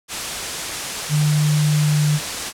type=tone in noise; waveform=sine; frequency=150.1 Hz; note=D3; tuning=38 cents sharp; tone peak=-14 dBFS; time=1.09-2.2 s; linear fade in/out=50 ms; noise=white; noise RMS=-25 dBFS; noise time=0.08-2.53 s; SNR=+8 dB; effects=low-pass 9000 Hz 12 dB/octave